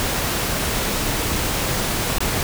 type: noise with dropouts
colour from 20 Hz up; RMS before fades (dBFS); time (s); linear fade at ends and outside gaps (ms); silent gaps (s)
pink; -22; 0-2.43; 0; 2.184-2.205
effects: none